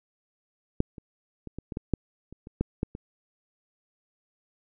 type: clicks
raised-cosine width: 3 ms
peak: -9 / -29 / -25 / -23 / -22 / -18 / -10 / -30 / -29 / -12 / -13 / -24 dBFS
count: 12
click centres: 0.804 / 0.982 / 1.473 / 1.586 / 1.722 / 1.771 / 1.937 / 2.326 / 2.471 / 2.61 / 2.831 / 2.951 s
effects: none